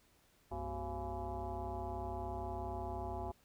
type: tone with frequency modulation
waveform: sine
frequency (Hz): 373.5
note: F#4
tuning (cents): +16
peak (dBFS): -38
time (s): 0.51-3.32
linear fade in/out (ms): 10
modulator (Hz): 156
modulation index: 3.5
effects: pink hiss -70 dBFS RMS until 3.44 s